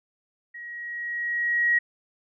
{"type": "tone with level ramp", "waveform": "sine", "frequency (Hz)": 1900, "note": "A#6", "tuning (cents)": 33, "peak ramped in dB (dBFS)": [-37, -17], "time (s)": [0.54, 1.79], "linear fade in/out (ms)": 10, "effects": []}